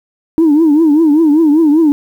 sine tone with vibrato, 309.5 Hz, D#4, 9 cents flat, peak -4 dBFS, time 0.38-1.92 s, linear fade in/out 0 ms, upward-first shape triangle, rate 5.1 Hz, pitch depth 160 cents each way, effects tanh soft clip ceiling -3 dBFS + 7-bit

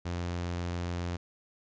sawtooth tone, 87.31 Hz, F2, in tune, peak -28 dBFS, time 0.05-1.17 s, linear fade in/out 10 ms, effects resampled to 16000 Hz

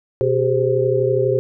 sine tone cluster, 124 / 384.2 / 416.4 / 521 Hz, B2 / G4 / G#4 / C5, +7 / -35 / +5 / -7 cents, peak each -22 / -19 / -20 / -20 dBFS, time 0.21-1.39 s, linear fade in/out 0 ms, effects none

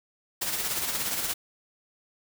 white noise with tremolo, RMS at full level -28 dBFS, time 0.41-1.34 s, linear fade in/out 10 ms, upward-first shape sine, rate 17 Hz, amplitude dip 45%, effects none

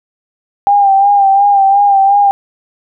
sine tone with vibrato, 796 Hz, G5, 26 cents sharp, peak -5 dBFS, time 0.67-2.31 s, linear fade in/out 0 ms, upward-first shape sine, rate 2.8 Hz, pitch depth 42 cents each way, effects none

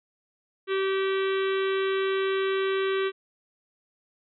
harmonic tone with a mistuned harmonic, 386 Hz, G4, 27 cents flat, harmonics 1 / 3 / 4 / 5 / 6 / 7 / 8 / 9 / 10, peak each -24 / -34 / -36 / -38 / -40 / -41 / -42 / -43 / -44 dBFS, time 0.67-3.12 s, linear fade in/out 50 ms, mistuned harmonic 9, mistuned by -31 cents, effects none

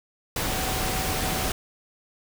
sine tone in noise, 754 Hz, F#5, 32 cents sharp, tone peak -34 dBFS, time 0.46-1.49 s, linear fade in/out 2 ms, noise pink, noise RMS -27 dBFS, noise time 0.36-1.52 s, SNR -10 dB, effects none

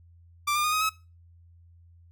sawtooth tone with pitch steps, 1177 / 1203.1 / 1229.8 / 1257.1 / 1285 Hz, D6 / D6 / D#6 / D#6 / E6, +3 / +41 / -21 / +17 / -45 cents, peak -20 dBFS, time 0.47-0.895 s, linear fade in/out 10 ms, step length 85 ms, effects noise-tail reverb RT60 0.3 s tail -20 dB re dry + added 85 Hz sine -52 dBFS peak until 2.11 s

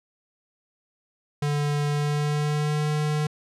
square tone with pitch glide, 146.3 to 150.76 Hz, D3 to D3, -6 to +46 cents, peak -23 dBFS, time 1.42-3.27 s, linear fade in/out 5 ms, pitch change +52 cents, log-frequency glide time 1.89-2.89 s, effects low-pass 9000 Hz 12 dB/octave

